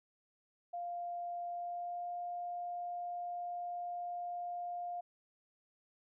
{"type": "tone with pitch glide", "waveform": "sine", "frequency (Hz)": [698.5, 704.2], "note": ["F5", "F5"], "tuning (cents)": [0, 14], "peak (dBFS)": -38, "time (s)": [0.73, 5.01], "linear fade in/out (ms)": 10, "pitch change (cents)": 14, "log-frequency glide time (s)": [1.49, 2.1], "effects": []}